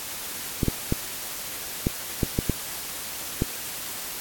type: clicks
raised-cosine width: 3 ms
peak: -8 dBFS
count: 8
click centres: 0.632 / 0.683 / 0.924 / 1.869 / 2.232 / 2.389 / 2.497 / 3.421 s
effects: white hiss -34 dBFS RMS until 4.2 s + AAC 64 kbps